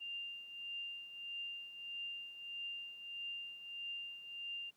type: tone with tremolo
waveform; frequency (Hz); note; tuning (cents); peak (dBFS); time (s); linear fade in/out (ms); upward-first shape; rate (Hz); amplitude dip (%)
sine; 2794; F7; 0; -40; 0-4.71; 20; triangle; 1.6; 70
effects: pink hiss -74 dBFS RMS until 4.76 s + high-pass 150 Hz 12 dB/octave